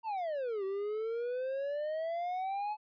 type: exponential two-way sweep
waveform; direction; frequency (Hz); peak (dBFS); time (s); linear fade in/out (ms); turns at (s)
triangle; down then up; 932.3 to 381.7 to 860; -31; 0.03-2.77; 50; 0.64
effects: resampled to 11025 Hz